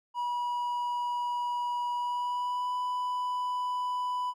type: tone with pitch glide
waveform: triangle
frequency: 970 to 993.2 Hz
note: B5 to B5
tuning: -31 to +9 cents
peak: -27 dBFS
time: 0.14-4.34 s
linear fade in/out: 50 ms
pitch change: +40 cents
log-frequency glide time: 1.94-2.75 s
effects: none